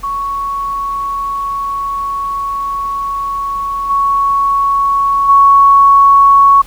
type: tone with level steps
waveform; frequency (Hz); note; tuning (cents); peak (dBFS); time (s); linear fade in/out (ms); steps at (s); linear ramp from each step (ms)
sine; 1112; C#6; +5; -15 / -9 / -3; 0.03-6.62; 10; 3.89 / 5.28; 20
effects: added 41 Hz sine -34 dBFS peak until 6.66 s + pink hiss -39 dBFS RMS until 6.66 s